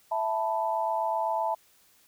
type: chord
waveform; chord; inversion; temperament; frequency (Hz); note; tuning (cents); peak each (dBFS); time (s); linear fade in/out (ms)
sine; E suspended fourth; none; equal; 659.3 / 880 / 987.8; E5 / A5 / B5; 0 / 0 / 0; -30 / -28 / -33; 0.11-1.55; 10
effects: white hiss -62 dBFS RMS until 2.07 s